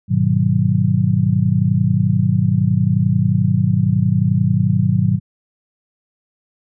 sine chord, G# minor seventh, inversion none, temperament just, 103.83 / 124.59 / 155.74 / 186.89 Hz, G#2 / B2 / D#3 / F#3, 0 / +16 / +2 / +18 cents, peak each -18 dBFS, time 0.08-5.2 s, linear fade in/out 50 ms, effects none

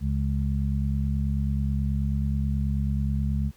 harmonic tone, 69.3 Hz, C#2, in tune, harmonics 1 / 2 / 3, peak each -25 / -28 / -30 dBFS, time 0-3.52 s, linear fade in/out 50 ms, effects pink hiss -59 dBFS RMS until 3.56 s

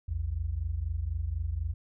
sine tone pair together, 59.26 / 83.3 Hz, A#1 / E2, +29 / +19 cents, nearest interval tritone, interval 590 cents, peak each -33 / -31 dBFS, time 0.08-1.74 s, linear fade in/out 10 ms, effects none

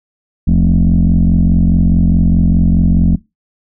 sine tone with frequency modulation, 120.6 Hz, B2, 41 cents flat, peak -6 dBFS, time 0.47-3.16 s, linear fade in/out 10 ms, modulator 44.8 Hz, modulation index 2.5, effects noise-tail reverb RT60 0.2 s tail -19 dB re dry + tanh soft clip ceiling -3 dBFS

